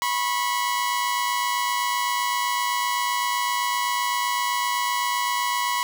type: tone pair together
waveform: sawtooth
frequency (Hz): 980 / 1087.8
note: B5 / C#6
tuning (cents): -14 / -33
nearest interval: major second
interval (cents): 181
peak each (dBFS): -20 / -23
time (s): 0.02-5.83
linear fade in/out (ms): 0
effects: none